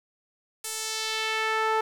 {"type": "tone with band-pass filter sweep", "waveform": "sawtooth", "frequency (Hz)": 440, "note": "A4", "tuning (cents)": 0, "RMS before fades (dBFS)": -28, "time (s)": [0.64, 1.81], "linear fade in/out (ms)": 5, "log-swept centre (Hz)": [9700, 980], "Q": 1.2, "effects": ["9-bit"]}